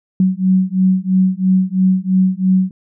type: beating tone pair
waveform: sine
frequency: 185.6 / 188.6 Hz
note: F#3 / F#3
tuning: +6 / +33 cents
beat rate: 3 Hz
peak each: -14 dBFS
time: 0.2-2.71 s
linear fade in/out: 2 ms
effects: none